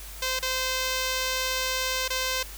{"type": "tone with dropouts", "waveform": "5% pulse", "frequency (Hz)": 517, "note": "C5", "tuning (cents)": -21, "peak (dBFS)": -14, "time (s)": [0.22, 2.43], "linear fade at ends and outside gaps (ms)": 5, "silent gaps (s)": [[0.392, 0.425], [2.08, 2.102]], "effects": ["added 50 Hz sine -41 dBFS peak until 2.57 s", "white hiss -43 dBFS RMS until 2.57 s"]}